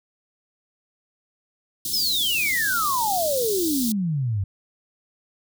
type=band-stop noise; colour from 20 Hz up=white; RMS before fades=-28 dBFS; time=1.85-3.92 s; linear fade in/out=2 ms; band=360 to 3500 Hz; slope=48 dB/octave
type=exponential sweep; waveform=sine; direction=down; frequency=5410 to 92.5 Hz; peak=-21 dBFS; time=1.93-4.44 s; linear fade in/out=5 ms
effects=none